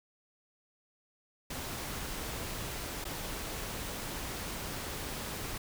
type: noise with dropouts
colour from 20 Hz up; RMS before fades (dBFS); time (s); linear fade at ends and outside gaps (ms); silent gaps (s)
pink; -39; 1.5-5.58; 5; 3.043-3.051
effects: none